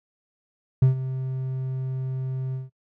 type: tone with ADSR envelope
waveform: triangle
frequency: 130.81 Hz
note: C3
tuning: in tune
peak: -9 dBFS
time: 0.82-2.7 s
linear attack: 5 ms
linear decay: 120 ms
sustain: -15 dB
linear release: 160 ms
effects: noise-tail reverb RT60 0.1 s tail -23 dB re dry + tanh soft clip ceiling -5 dBFS